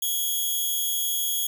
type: tone with amplitude modulation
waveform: 5% pulse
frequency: 3322 Hz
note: G#7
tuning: in tune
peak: -13 dBFS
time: 0.02-1.47 s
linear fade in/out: 5 ms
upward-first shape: sine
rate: 252 Hz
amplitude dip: 50%
effects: none